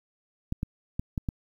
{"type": "clicks", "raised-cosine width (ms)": 5, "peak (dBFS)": -16, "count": 5, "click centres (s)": [0.524, 0.631, 0.995, 1.178, 1.288], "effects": ["9-bit"]}